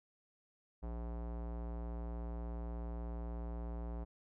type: tone with low-pass filter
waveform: square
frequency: 58.27 Hz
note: A#1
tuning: in tune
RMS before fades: -42 dBFS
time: 0.82-4.05 s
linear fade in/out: 20 ms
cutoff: 830 Hz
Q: 1.3
effects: none